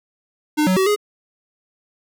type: tone with pitch steps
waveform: square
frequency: 302.4 / 186.2 / 380 / 416.2 Hz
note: D#4 / F#3 / F#4 / G#4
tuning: -49 / +11 / +46 / +4 cents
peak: -15 dBFS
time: 0.57-0.962 s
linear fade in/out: 20 ms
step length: 98 ms
effects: none